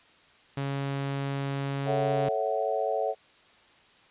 sawtooth tone, 138.6 Hz, C#3, in tune, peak -25 dBFS, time 0.57-2.29 s, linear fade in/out 5 ms
sine chord, F# minor seventh, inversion first, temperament equal with one note detuned, 440 / 554.4 / 659.3 / 749.5 Hz, A4 / C#5 / E5 / F#5, 0 / 0 / 0 / +22 cents, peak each -31 dBFS, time 1.85-3.15 s, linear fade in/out 50 ms
effects white hiss -58 dBFS RMS until 4.1 s + resampled to 8000 Hz

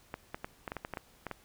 clicks, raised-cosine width 0.5 ms, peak -22 dBFS, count 11, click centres 0.141 / 0.345 / 0.445 / 0.678 / 0.719 / 0.767 / 0.849 / 0.937 / 0.972 / 1.267 / 1.313 s, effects pink hiss -62 dBFS RMS until 1.44 s

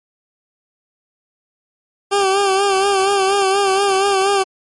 20% pulse tone with vibrato, 392 Hz, G4, in tune, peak -8 dBFS, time 2.11-4.44 s, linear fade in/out 20 ms, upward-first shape sine, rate 4.2 Hz, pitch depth 53 cents each way, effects MP3 48 kbps

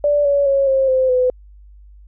sine tone with pitch steps, 583 / 566.4 / 550.3 / 534.6 / 519.4 / 504.6 Hz, D5 / C#5 / C#5 / C5 / C5 / B4, -13 / +37 / -13 / +37 / -13 / +37 cents, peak -12 dBFS, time 0.04-1.3 s, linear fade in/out 2 ms, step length 210 ms, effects added 50 Hz sine -40 dBFS peak until 2.07 s

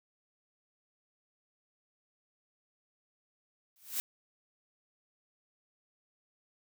blue noise with exponential growth, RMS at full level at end -30 dBFS, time 3.76-4 s, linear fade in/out 0 ms, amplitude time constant 51 ms, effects none

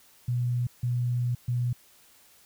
sine tone bursts at uneven times, 122.2 Hz, B2, 18 cents flat, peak -24 dBFS, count 3, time 0.28-0.67 / 0.83-1.35 / 1.48-1.73 s, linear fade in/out 5 ms, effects white hiss -58 dBFS RMS until 2.45 s

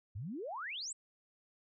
sine exponential sweep, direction up, 87.2 to 8372 Hz, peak -39 dBFS, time 0.15-0.93 s, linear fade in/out 10 ms, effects none

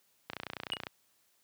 click train, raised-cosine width 0.3 ms, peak -21 dBFS, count 18, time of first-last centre 0.3-0.869 s, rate 29.9 Hz
triangle tone with exponential decay, 2888 Hz, F#7, 43 cents flat, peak -26 dBFS, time 0.72-0.8 s, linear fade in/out 1 ms, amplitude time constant 16 ms
effects white hiss -71 dBFS RMS until 1.43 s + high-pass 80 Hz 12 dB/octave

